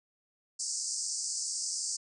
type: band-pass noise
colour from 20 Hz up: white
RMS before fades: -35 dBFS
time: 0.59-1.97 s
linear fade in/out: 10 ms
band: 4700 to 8700 Hz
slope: 96 dB/octave
effects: none